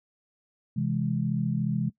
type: chord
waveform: sine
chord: C augmented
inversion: none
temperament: equal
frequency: 130.81 / 164.81 / 207.7 Hz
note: C3 / E3 / G#3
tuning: 0 / 0 / 0 cents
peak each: -29 dBFS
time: 0.76-1.9 s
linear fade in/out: 10 ms
effects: noise-tail reverb RT60 0.1 s tail -19 dB re dry